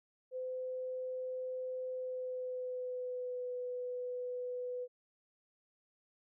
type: tone with pitch glide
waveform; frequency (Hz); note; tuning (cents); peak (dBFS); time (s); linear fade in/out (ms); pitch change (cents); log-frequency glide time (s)
sine; 511 to 496.5; C5 to B4; -41 to +9; -37; 0.31-4.88; 50; -50; 1.9-3.53
effects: none